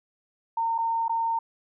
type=tone with dropouts; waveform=sine; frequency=914 Hz; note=A#5; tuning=34 cents flat; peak=-23 dBFS; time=0.57-1.39 s; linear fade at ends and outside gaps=5 ms; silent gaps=0.781-0.785 / 1.082-1.094 s; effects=none